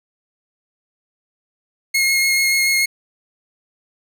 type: tone with vibrato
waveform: sawtooth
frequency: 2156 Hz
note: C#7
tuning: 49 cents flat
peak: -11 dBFS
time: 1.94-2.86 s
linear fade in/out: 10 ms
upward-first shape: sine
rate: 6.9 Hz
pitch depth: 11 cents each way
effects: none